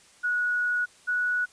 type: tone pair in turn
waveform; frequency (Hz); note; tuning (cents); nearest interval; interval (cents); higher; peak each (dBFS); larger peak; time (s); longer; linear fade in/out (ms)
sine; 1461 / 1469.5; F#6 / F#6; -22 / -12; unison; 10; second; -23; neither; 0.23-0.86 / 1.07-1.46; first; 20
effects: white hiss -56 dBFS RMS until 1.52 s + resampled to 22050 Hz